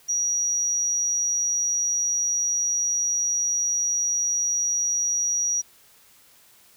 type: tone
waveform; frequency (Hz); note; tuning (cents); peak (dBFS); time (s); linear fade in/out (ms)
sine; 5770; F#8; -44; -21; 0.08-5.62; 20
effects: white hiss -55 dBFS RMS until 6.76 s